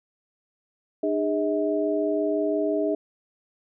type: tone cluster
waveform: sine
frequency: 303.4 / 409.3 / 638 Hz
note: D#4 / G#4 / D#5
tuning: -44 / -25 / +43 cents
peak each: -26 dBFS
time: 1.03-2.95 s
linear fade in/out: 5 ms
effects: none